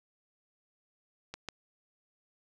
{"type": "clicks", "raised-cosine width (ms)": 0.2, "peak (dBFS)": [-23, -20], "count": 2, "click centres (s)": [1.34, 1.487], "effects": []}